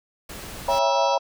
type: noise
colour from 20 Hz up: pink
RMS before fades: -37 dBFS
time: 0.29-0.79 s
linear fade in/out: 5 ms
type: chord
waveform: sine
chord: C# diminished seventh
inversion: none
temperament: just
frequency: 554.4 / 665.2 / 798.3 / 957.9 Hz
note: C#5 / E5 / G5 / Bb5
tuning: 0 / +16 / +31 / +47 cents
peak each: -23 / -28 / -26 / -22 dBFS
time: 0.68-1.18 s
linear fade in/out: 5 ms
type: harmonic tone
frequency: 659.3 Hz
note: E5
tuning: in tune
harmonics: 1 / 2 / 4 / 5 / 6 / 7 / 8 / 9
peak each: -29 / -32 / -35 / -36 / -37 / -37 / -38 / -39 dBFS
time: 0.68-1.19 s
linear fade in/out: 50 ms
effects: none